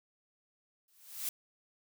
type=noise with exponential growth; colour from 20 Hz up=blue; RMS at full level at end=-33 dBFS; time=0.88-1.29 s; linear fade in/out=2 ms; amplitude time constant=89 ms; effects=none